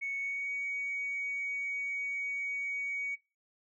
sine tone with pitch glide, 2217 to 2248 Hz, C#7 to C#7, 0 to +24 cents, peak -32 dBFS, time 0.01-3.16 s, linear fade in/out 20 ms, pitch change +24 cents, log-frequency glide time 0.18-0.51 s, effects noise-tail reverb RT60 0.3 s tail -20 dB re dry + tanh soft clip ceiling -28 dBFS

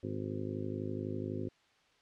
harmonic tone with a mistuned harmonic, 52 Hz, G#1, 3 cents sharp, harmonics 2 / 3 / 4 / 5 / 6 / 7 / 8 / 9 / 10, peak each -41 / -45 / -45 / -41 / -48 / -41 / -48 / -53 / -49 dBFS, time 0.03-1.49 s, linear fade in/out 5 ms, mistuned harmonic 9, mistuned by -18 cents, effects white hiss -68 dBFS RMS until 2.01 s + low-pass 4000 Hz 12 dB/octave

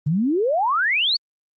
sine exponential sweep, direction up, 138.59 to 4627 Hz, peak -17 dBFS, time 0.06-1.17 s, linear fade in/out 10 ms, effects Opus 32 kbps

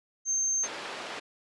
sine tone, 6330 Hz, G8, 16 cents sharp, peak -25 dBFS, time 0.25-0.68 s, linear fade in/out 50 ms
pink band-pass noise, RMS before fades -39 dBFS, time 0.63-1.2 s, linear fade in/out 10 ms, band 470 to 4000 Hz, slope 12 dB/octave
effects resampled to 24000 Hz

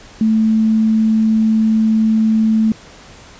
sine tone, 220 Hz, A3, in tune, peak -10 dBFS, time 0.21-2.72 s, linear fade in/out 2 ms, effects pink hiss -40 dBFS RMS until 3.39 s + resampled to 16000 Hz

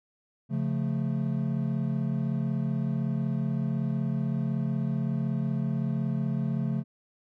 triangle chord, Db augmented, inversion none, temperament equal, 138.59 / 174.61 / 220 Hz, Db3 / F3 / A3, 0 / 0 / 0 cents, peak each -27 / -30 / -29 dBFS, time 0.49-6.84 s, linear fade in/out 50 ms, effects none

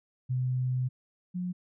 sine tone pair in turn, 127.3 / 180.03 Hz, C3 / F#3, -47 / -47 cents, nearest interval tritone, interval 600 cents, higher second, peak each -26 / -30 dBFS, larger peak first, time 0.29-0.89 / 1.34-1.53 s, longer first, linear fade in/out 20 ms, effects none

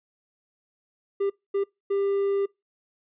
triangle tone bursts at uneven times, 397.3 Hz, G4, 23 cents sharp, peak -20 dBFS, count 3, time 1.2-1.3 / 1.54-1.64 / 1.9-2.46 s, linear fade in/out 10 ms, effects noise-tail reverb RT60 0.2 s tail -24 dB re dry + resampled to 8000 Hz

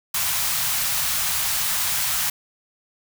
white band-stop noise, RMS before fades -23 dBFS, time 0.14-2.3 s, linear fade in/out 5 ms, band 170 to 730 Hz, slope 24 dB/octave, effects none

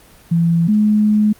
sine tone pair in turn, 168 / 211.6 Hz, E3 / G#3, +33 / +33 cents, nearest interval major third, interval 400 cents, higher second, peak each -11 / -10 dBFS, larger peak second, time 0.31-0.68 / 0.68-1.33 s, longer second, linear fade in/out 10 ms, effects pink hiss -46 dBFS RMS until 1.39 s + Opus 24 kbps

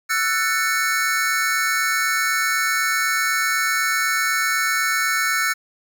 square chord, F# minor seventh, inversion third, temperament just, 1332 / 1480 / 1776 / 2220 Hz, E6 / F#6 / A6 / C#7, +18 / 0 / +16 / +2 cents, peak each -25 dBFS, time 0.09-5.54 s, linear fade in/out 20 ms, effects none

